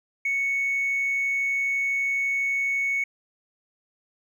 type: tone with hard clipping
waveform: triangle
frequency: 2217 Hz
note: C#7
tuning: in tune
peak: -22 dBFS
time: 0.25-3.04 s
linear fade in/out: 5 ms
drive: 2 dB
effects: none